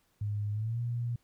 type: tone with pitch glide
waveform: sine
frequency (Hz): 103.83 to 119.27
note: G#2 to A#2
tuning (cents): 0 to +40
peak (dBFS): -30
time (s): 0.21-1.16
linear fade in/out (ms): 5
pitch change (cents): +240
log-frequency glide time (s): 0.52-0.8
effects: pink hiss -72 dBFS RMS until 1.23 s